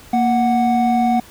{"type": "tone pair together", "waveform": "triangle", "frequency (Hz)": [233.1, 740], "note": ["A#3", "F#5"], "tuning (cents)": [0, 0], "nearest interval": "octave + minor sixth", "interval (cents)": 2000, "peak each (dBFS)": -14, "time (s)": [0.13, 1.2], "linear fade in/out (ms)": 5, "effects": ["pink hiss -43 dBFS RMS until 1.3 s"]}